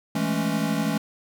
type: chord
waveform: square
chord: A major seventh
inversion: second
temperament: equal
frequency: 164.81 / 207.7 / 220 / 277.2 Hz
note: E3 / G#3 / A3 / C#4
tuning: 0 / 0 / 0 / 0 cents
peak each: -29 dBFS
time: 0.15-0.98 s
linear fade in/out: 5 ms
effects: none